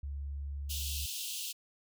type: tone with pitch glide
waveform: sine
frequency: 70.4 to 70.89 Hz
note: C#2 to C#2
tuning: +27 to +39 cents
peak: -36 dBFS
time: 0.03-1.06 s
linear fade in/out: 5 ms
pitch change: +12 cents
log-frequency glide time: 0.18-0.91 s
type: high-pass noise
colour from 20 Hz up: pink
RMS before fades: -39 dBFS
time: 0.69-1.53 s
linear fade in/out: 20 ms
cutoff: 2700 Hz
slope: 96 dB/octave
effects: none